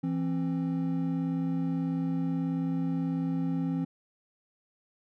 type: tone pair together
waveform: triangle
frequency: 167.2 / 265.6 Hz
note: E3 / C4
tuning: +25 / +26 cents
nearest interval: minor sixth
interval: 801 cents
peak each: -28 dBFS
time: 0.03-3.85 s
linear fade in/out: 10 ms
effects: none